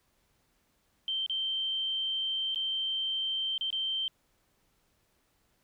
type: tone with dropouts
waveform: sine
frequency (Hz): 3127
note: G7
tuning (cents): -5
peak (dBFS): -29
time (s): 1.08-4.08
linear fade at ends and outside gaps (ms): 1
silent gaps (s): 1.263-1.297 / 2.547-2.558 / 3.579-3.61 / 3.704-3.727
effects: pink hiss -72 dBFS RMS until 5.63 s